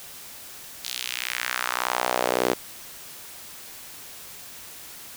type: tone with high-pass filter sweep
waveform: sawtooth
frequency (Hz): 61.74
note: B1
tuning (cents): 0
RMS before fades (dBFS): -27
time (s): 0.84-2.54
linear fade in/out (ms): 10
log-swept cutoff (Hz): 4000 to 380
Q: 1.8
effects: white hiss -42 dBFS RMS until 5.16 s